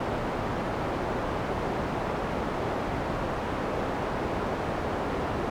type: low-pass noise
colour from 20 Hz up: white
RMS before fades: -30 dBFS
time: 0-5.5 s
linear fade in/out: 5 ms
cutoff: 810 Hz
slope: 12 dB/octave
effects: none